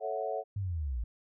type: chord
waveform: sine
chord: F# minor seventh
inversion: first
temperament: equal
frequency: 440 / 554.4 / 659.3 / 740 Hz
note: A4 / C#5 / E5 / F#5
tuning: 0 / 0 / 0 / 0 cents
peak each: -37 dBFS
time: 0-0.44 s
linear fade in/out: 50 ms
type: linear sweep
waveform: sine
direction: down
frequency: 103.83 to 52.9 Hz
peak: -31 dBFS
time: 0.56-1.04 s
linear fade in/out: 5 ms
effects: none